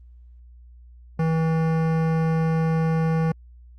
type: tone with hard clipping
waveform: sine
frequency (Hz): 161.6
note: E3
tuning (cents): -34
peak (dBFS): -21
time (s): 1.19-3.32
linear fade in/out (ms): 5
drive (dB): 17
effects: added 60 Hz sine -44 dBFS peak until 3.78 s + Opus 32 kbps